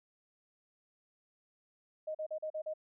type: tone bursts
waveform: sine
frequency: 622.3 Hz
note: D#5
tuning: in tune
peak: -35 dBFS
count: 6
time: 2.07-2.738 s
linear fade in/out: 10 ms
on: 78 ms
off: 40 ms
effects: none